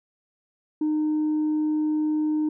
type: tone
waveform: sine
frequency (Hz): 306.3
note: D#4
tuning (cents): -27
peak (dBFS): -19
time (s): 0.81-2.49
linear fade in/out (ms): 5
effects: tanh soft clip ceiling -19 dBFS